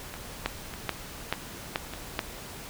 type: two click trains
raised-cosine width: 0.3 ms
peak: -10 / -21 dBFS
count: 5 / 4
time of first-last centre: 0.46-2.192 / 0.14-1.936 s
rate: 2.31 / 1.67 Hz
effects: pink hiss -42 dBFS RMS until 2.69 s